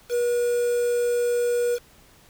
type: tone with quantisation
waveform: triangle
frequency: 482.4 Hz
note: B4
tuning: 41 cents flat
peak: -18 dBFS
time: 0.09-1.79 s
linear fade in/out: 50 ms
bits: 6
effects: pink hiss -54 dBFS RMS until 2.29 s